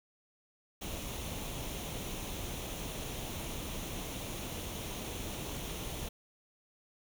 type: noise with comb filter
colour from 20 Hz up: pink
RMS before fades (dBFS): -40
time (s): 0.81-6.09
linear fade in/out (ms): 10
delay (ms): 0.31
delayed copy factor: +0.5
effects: none